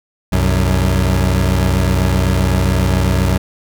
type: tone pair together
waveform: 25% pulse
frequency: 64.2 / 92.48 Hz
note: C2 / F#2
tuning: -32 / 0 cents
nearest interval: tritone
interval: 632 cents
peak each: -11 dBFS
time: 0.32-3.38 s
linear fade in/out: 10 ms
effects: none